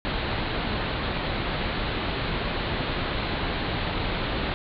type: low-pass noise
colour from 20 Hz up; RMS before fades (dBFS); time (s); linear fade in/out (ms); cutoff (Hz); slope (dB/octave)
pink; -28; 0.05-4.54; 0; 4300; 96
effects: none